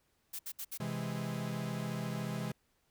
blue noise bursts, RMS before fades -41 dBFS, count 4, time 0.33-0.777 s, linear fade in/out 10 ms, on 63 ms, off 65 ms
45% pulse chord, C augmented, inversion none, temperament equal, 130.81 / 164.81 / 207.7 Hz, C3 / E3 / G#3, 0 / 0 / 0 cents, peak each -40 dBFS, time 0.8-2.52 s, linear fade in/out 5 ms
effects pink hiss -75 dBFS RMS until 2.9 s

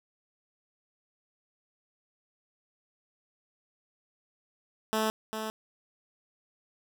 10% pulse tone with echo, 218.4 Hz, A3, 13 cents flat, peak -18 dBFS, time 4.93-5.1 s, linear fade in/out 0 ms, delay 400 ms, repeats 1, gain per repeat -7 dB, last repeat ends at 5.5 s, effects none

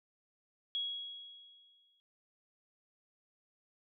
sine tone with exponential decay, 3322 Hz, G#7, in tune, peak -32 dBFS, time 0.75-2 s, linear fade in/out 0 ms, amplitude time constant 270 ms, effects none

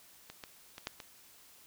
clicks, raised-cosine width 0.2 ms, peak -28 / -26 / -27 / -18 / -27 dBFS, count 5, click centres 0.3 / 0.438 / 0.781 / 0.871 / 1.002 s, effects white hiss -59 dBFS RMS until 1.66 s

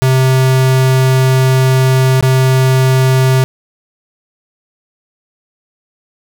square tone with dropouts, 130.81 Hz, C3, in tune, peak -8 dBFS, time 0.02-3.44 s, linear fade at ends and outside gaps 0 ms, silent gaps 2.209-2.226 s, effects none

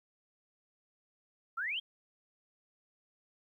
sine exponential sweep, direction up, 1287 to 3322 Hz, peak -33 dBFS, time 1.57-1.8 s, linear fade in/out 10 ms, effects 12-bit

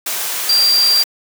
sine tone in noise, 4731 Hz, D8, 12 cents sharp, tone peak -10 dBFS, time 0.49-1.03 s, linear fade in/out 5 ms, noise white, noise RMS -21 dBFS, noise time 0.06-1.04 s, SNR +8 dB, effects high-pass 400 Hz 12 dB/octave

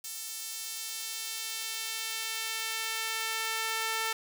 sawtooth tone with high-pass filter sweep, 445.9 Hz, A4, 23 cents sharp, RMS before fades -35 dBFS, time 0.04-4.13 s, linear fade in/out 5 ms, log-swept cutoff 6500 to 1200 Hz, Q 0.74, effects none

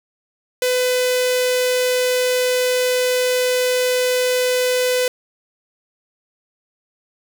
sawtooth tone with notch filter, 502 Hz, B4, 28 cents sharp, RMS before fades -18 dBFS, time 0.62-5.08 s, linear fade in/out 2 ms, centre 1100 Hz, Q 1.1, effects none

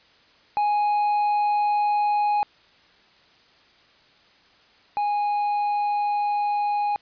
triangle tone pair in turn, 830.6 / 826.1 Hz, G#5 / G#5, 0 / -9 cents, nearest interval unison, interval 9 cents, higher first, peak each -17 / -19 dBFS, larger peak first, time 0.57-2.43 / 4.97-6.96 s, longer second, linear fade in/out 0 ms, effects white hiss -56 dBFS RMS until 7.01 s + resampled to 11025 Hz

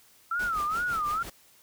sine tone with vibrato, 1318.5 Hz, E6, in tune, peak -26 dBFS, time 0.31-1.23 s, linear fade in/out 5 ms, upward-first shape sine, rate 2.3 Hz, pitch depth 180 cents each way
pink noise with tremolo, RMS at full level -39 dBFS, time 0.39-1.3 s, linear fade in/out 5 ms, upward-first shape triangle, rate 5.9 Hz, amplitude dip 85%
effects white hiss -59 dBFS RMS until 1.62 s

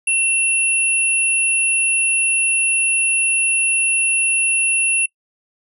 sine tone pair together, 2710 / 10224 Hz, E7 / D#9, +47 / +46 cents, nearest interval octave + major seventh, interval 2299 cents, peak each -17 dBFS, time 0.07-5.06 s, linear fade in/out 5 ms, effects noise-tail reverb RT60 0.1 s tail -24 dB re dry

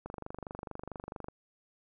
click train, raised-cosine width 1 ms, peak -26 dBFS, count 31, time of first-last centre 0.06-1.284 s, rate 24.5 Hz, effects none

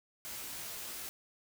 white noise with comb filter, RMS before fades -43 dBFS, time 0.25-1.09 s, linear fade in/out 0 ms, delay 18 ms, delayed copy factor +0.9, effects none

